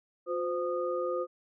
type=tone cluster; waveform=sine; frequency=357.4 / 515 / 1230 Hz; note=F4 / C5 / D#6; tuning=+40 / -28 / -20 cents; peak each=-34 / -31 / -37 dBFS; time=0.26-1.27 s; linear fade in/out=50 ms; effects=none